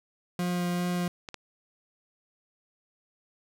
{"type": "tone with vibrato", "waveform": "40% pulse", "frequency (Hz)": 176.9, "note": "F3", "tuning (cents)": 23, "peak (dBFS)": -26, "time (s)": [0.39, 1.08], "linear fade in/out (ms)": 2, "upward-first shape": "sine", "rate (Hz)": 2.5, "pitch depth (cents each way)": 9}
{"type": "clicks", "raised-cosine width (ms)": 0.2, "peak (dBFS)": -21, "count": 2, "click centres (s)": [1.288, 1.343]}
{"effects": []}